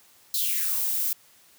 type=noise with high-pass filter sweep; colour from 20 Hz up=violet; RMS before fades=-26 dBFS; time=0.34-1.13 s; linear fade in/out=2 ms; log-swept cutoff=4300 to 280 Hz; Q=5.4; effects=white hiss -57 dBFS RMS until 1.58 s + high-pass 60 Hz 12 dB/octave